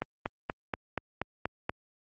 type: click train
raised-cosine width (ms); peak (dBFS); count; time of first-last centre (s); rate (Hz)
0.5; -15; 8; 0.02-1.695; 4.18
effects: high-pass 60 Hz 12 dB/octave + Opus 24 kbps